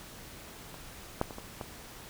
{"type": "clicks", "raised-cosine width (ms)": 1, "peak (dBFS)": [-30, -13, -27, -26, -22], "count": 5, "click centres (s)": [0.743, 1.214, 1.308, 1.384, 1.612], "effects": ["pink hiss -48 dBFS RMS until 2.09 s"]}